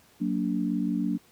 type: chord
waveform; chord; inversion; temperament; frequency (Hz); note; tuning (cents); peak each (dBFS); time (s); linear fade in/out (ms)
sine; Gb augmented; none; just; 185 / 231.2 / 289.1; Gb3 / Bb3 / D4; 0 / -14 / -27; -29; 0.2-1.18; 20
effects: pink hiss -59 dBFS RMS until 1.31 s + high-pass 80 Hz 12 dB/octave